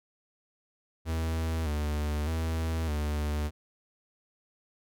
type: tone with vibrato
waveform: 45% pulse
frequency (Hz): 77.7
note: D#2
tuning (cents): -2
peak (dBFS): -28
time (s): 1.05-3.51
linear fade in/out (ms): 50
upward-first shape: square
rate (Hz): 0.82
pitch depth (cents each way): 69
effects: none